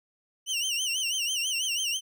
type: tone with vibrato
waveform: 25% pulse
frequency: 2923 Hz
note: F#7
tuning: 22 cents flat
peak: -23 dBFS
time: 0.46-2.01 s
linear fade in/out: 50 ms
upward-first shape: sine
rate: 6.1 Hz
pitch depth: 130 cents each way
effects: none